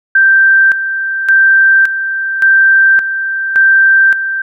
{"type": "tone with tremolo", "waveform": "sine", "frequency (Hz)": 1568, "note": "G6", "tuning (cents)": 0, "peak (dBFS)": -4, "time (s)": [0.15, 4.42], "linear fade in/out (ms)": 5, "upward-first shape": "square", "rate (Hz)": 0.88, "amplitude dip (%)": 65, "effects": []}